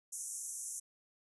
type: band-pass noise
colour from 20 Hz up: white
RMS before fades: -43 dBFS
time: 0.12-0.8 s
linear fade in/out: 10 ms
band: 5900 to 11000 Hz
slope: 96 dB/octave
effects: none